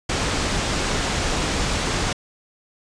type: low-pass noise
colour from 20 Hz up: pink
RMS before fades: -23 dBFS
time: 0.09-2.13 s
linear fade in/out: 5 ms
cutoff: 8100 Hz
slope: 24 dB/octave
effects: resampled to 22050 Hz